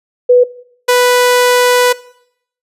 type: tone pair in turn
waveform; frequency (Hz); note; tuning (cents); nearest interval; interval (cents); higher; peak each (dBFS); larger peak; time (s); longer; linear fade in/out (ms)
sine / sawtooth; 493.9 / 493.9; B4 / B4; 0 / 0; unison; 0; neither; -3; neither; 0.29-0.44 / 0.88-1.93; second; 10
effects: noise-tail reverb RT60 0.7 s tail -20 dB re dry + resampled to 32000 Hz